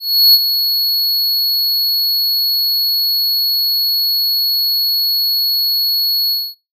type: tone with ADSR envelope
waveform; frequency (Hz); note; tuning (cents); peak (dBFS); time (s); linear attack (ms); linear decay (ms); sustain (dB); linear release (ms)
square; 4359; C#8; -30; -4; 0-6.55; 340; 39; -9; 240
effects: noise-tail reverb RT60 0.3 s tail -25 dB re dry